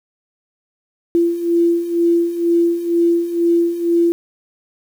sine beating tone pair, 339.1 / 341.2 Hz, E4 / F4, +49 / -40 cents, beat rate 2.1 Hz, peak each -19 / -14 dBFS, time 1.15-4.12 s, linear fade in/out 0 ms, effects 7-bit

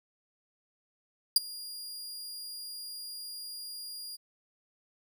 sawtooth tone with ADSR envelope, 4831 Hz, D8, 48 cents sharp, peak -13 dBFS, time 1.36-4.17 s, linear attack 4 ms, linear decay 20 ms, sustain -24 dB, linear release 21 ms, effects none

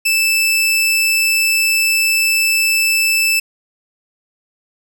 sawtooth tone, 2637 Hz, E7, in tune, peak -9 dBFS, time 0.05-3.4 s, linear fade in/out 10 ms, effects none

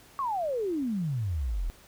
sine exponential sweep, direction down, 1144 to 37 Hz, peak -27 dBFS, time 0.19-1.7 s, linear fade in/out 0 ms, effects pink hiss -55 dBFS RMS until 1.87 s

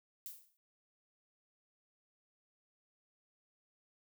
violet noise with exponential decay, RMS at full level -43 dBFS, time 0.26-0.57 s, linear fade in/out 0 ms, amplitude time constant 66 ms, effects none

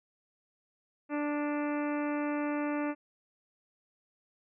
harmonic tone with a mistuned harmonic, 294.2 Hz, D4, 3 cents sharp, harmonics 1 / 2 / 3 / 4 / 5 / 6 / 7 / 8 / 9, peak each -31 / -37 / -41 / -43 / -45 / -47 / -48 / -49 / -50 dBFS, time 1.09-2.95 s, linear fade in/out 50 ms, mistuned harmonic 5, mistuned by -16 cents, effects none

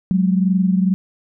sine tone pair together, 184.74 / 206.9 Hz, F#3 / G#3, -2 / -6 cents, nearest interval major second, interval 196 cents, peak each -14 / -20 dBFS, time 0.11-0.94 s, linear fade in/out 0 ms, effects none

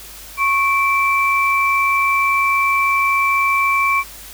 sine tone pair together, 1100 / 2331 Hz, C#6 / D7, -14 / -14 cents, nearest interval octave + minor second, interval 1300 cents, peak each -16 / -16 dBFS, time 0.37-4.04 s, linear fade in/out 50 ms, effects added 50 Hz sine -43 dBFS peak until 4.33 s + white hiss -37 dBFS RMS until 4.33 s

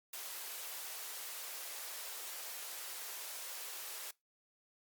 white high-pass noise, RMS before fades -45 dBFS, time 0.13-4.11 s, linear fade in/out 5 ms, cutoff 420 Hz, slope 24 dB/octave, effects noise-tail reverb RT60 0.2 s tail -23 dB re dry + Opus 48 kbps

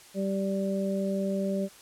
harmonic tone, 194.9 Hz, G3, 10 cents flat, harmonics 1 / 2 / 3, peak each -28 / -34 / -32 dBFS, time 0.14-1.69 s, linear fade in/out 50 ms, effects white hiss -52 dBFS RMS until 1.81 s + low-pass 11000 Hz 12 dB/octave

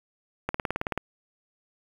click train, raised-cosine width 0.5 ms, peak -12 dBFS, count 10, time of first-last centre 0.49-0.976 s, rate 18.5 Hz, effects 7-bit

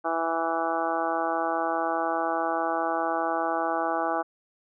harmonic tone, 164.81 Hz, E3, in tune, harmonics 2 / 3 / 4 / 5 / 6 / 7 / 8 / 9, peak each -33 / -35 / -30 / -29 / -38 / -32 / -36 / -36 dBFS, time 0.04-4.23 s, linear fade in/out 20 ms, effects none

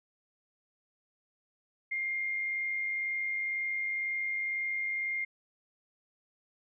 sine tone with amplitude modulation, 2116 Hz, C7, 19 cents sharp, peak -29 dBFS, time 1.91-5.25 s, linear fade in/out 10 ms, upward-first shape sine, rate 102 Hz, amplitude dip 30%, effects none

